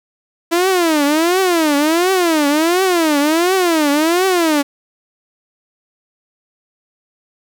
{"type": "tone with vibrato", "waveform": "sawtooth", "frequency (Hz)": 329.6, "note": "E4", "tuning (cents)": 0, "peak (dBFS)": -8, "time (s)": [0.51, 4.63], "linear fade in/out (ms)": 20, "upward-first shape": "triangle", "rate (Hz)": 1.4, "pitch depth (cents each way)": 280, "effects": ["8-bit"]}